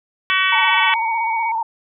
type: harmonic tone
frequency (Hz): 377.7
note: F#4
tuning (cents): +36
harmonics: 3 / 4 / 5 / 6 / 7 / 8 / 9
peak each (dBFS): -21 / -22 / -21 / -21 / -23 / -24 / -25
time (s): 0.3-0.94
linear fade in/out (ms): 0
type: tone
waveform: sine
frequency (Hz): 2246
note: C#7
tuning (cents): +22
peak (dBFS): -24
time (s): 0.5-1.52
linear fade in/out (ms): 10
type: tone with vibrato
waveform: sine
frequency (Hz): 908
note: A#5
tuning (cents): -46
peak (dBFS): -18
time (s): 0.52-1.63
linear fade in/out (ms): 5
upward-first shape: square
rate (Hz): 16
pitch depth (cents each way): 45
effects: none